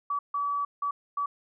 sine tone bursts at uneven times, 1145 Hz, D6, 44 cents flat, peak -26 dBFS, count 4, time 0.1-0.19 / 0.34-0.65 / 0.82-0.91 / 1.17-1.26 s, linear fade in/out 5 ms, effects none

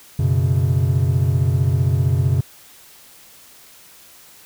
triangle chord, F# suspended fourth, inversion none, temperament just, 92.5 / 123.33 / 138.75 Hz, F#2 / B2 / C#3, 0 / -2 / +2 cents, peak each -17 dBFS, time 0.19-2.41 s, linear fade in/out 5 ms, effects white hiss -46 dBFS RMS until 4.45 s

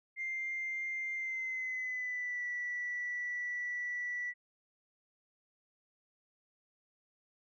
sine tone with pitch glide, 2099 to 1958.4 Hz, C7 to B6, +5 to -15 cents, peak -34 dBFS, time 0.16-4.34 s, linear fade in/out 50 ms, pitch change -120 cents, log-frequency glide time 1.13-2.45 s, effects tanh soft clip ceiling -30 dBFS

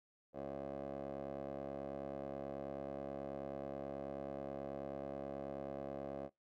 15% pulse tone with band-pass filter, 69.3 Hz, C#2, in tune, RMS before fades -45 dBFS, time 0.33-6.3 s, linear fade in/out 50 ms, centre 510 Hz, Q 5.7, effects noise-tail reverb RT60 0.2 s tail -24 dB re dry

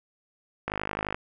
click train, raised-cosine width 0.5 ms, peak -14 dBFS, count 25, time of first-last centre 0.68-1.145 s, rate 51.6 Hz, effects none

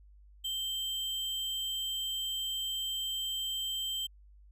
sine tone with sample-and-hold, 3136 Hz, G7, in tune, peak -32 dBFS, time 0.44-4.07 s, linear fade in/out 10 ms, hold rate 11025 Hz, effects added 50 Hz sine -54 dBFS peak until 4.51 s + resampled to 32000 Hz

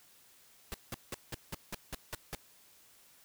pink noise bursts, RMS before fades -39 dBFS, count 9, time 0.72-2.349 s, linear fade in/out 0 ms, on 21 ms, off 180 ms, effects white hiss -62 dBFS RMS until 3.24 s

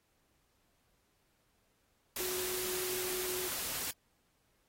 sine tone in noise, 366.9 Hz, F#4, 15 cents flat, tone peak -39 dBFS, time 2.2-3.48 s, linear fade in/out 2 ms, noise white, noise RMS -38 dBFS, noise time 2.16-3.91 s, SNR -4 dB, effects pink hiss -75 dBFS RMS until 4.68 s + AAC 48 kbps

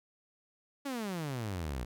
sawtooth exponential sweep, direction down, 288.3 to 57 Hz, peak -31 dBFS, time 0.85-1.85 s, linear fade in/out 10 ms, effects none

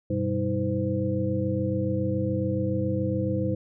sine tone cluster, 96.5 / 123.6 / 195.2 / 318.5 / 512 Hz, G2 / B2 / G3 / D#4 / C5, -27 / +2 / -7 / +41 / -38 cents, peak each -30 dBFS, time 0.1-3.55 s, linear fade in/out 5 ms, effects none

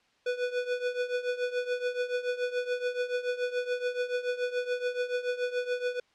square tone with tremolo, 493.9 Hz, B4, in tune, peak -26 dBFS, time 0.26-6 s, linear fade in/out 5 ms, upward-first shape triangle, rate 7 Hz, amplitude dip 85%, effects white hiss -67 dBFS RMS until 6.14 s + low-pass 4000 Hz 12 dB/octave

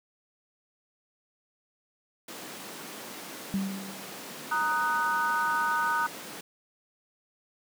pink high-pass noise, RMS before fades -42 dBFS, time 2.28-6.41 s, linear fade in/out 5 ms, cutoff 180 Hz, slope 24 dB/octave
sine tone with exponential decay, 194.4 Hz, G3, 14 cents flat, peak -24 dBFS, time 3.54-4.33 s, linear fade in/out 0 ms, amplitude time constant 170 ms
sine chord, D# minor, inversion second, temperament just, 933.4 / 1244.5 / 1493.4 Hz, A#5 / D#6 / F#6, +2 / 0 / +16 cents, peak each -29 dBFS, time 4.51-6.07 s, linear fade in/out 10 ms
effects none

